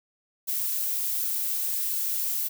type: noise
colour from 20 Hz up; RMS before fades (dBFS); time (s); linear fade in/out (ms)
violet; -28; 0.47-2.49; 20
effects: none